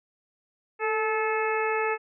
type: harmonic tone with a mistuned harmonic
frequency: 433.5 Hz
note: A4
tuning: 26 cents flat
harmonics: 1 / 2 / 3 / 4 / 5 / 6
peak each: -27 / -30 / -32 / -33 / -34 / -35 dBFS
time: 0.79-1.98 s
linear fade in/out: 50 ms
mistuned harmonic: 1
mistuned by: +31 cents
effects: none